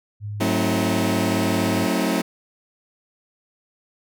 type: tone with pitch glide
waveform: sine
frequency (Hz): 104 to 103.04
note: G#2 to G#2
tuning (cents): +3 to -13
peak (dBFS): -27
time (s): 0.2-1.88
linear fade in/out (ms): 50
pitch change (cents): -16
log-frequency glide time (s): 1.27-1.37
type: chord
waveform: sawtooth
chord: F# diminished seventh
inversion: none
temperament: just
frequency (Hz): 185 / 222 / 266.4 / 319.7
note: F#3 / A3 / C4 / Eb4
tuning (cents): 0 / +16 / +31 / +47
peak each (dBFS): -21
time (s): 0.4-2.22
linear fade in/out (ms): 10
effects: none